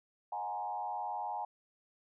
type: tone with frequency modulation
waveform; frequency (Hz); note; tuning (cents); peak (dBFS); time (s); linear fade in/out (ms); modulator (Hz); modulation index
sine; 830.6; G#5; 0; -35; 0.32-1.45; 5; 99.3; 1.2
effects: none